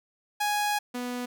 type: tone pair in turn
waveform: sawtooth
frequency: 830.6 / 246.3 Hz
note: G#5 / B3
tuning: 0 / -5 cents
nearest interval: octave + major sixth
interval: 2105 cents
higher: first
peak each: -21 / -27 dBFS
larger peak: first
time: 0.4-0.79 / 0.94-1.26 s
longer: first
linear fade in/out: 10 ms
effects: none